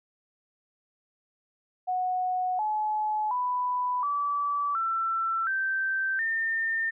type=tone with pitch steps; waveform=sine; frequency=735 / 854.1 / 992.5 / 1153.3 / 1340.2 / 1557.4 / 1809.8 Hz; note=F#5 / G#5 / B5 / D6 / E6 / G6 / A6; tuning=-12 / +48 / +8 / -32 / +28 / -12 / +48 cents; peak=-25 dBFS; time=1.87-6.91 s; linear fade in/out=20 ms; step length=720 ms; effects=none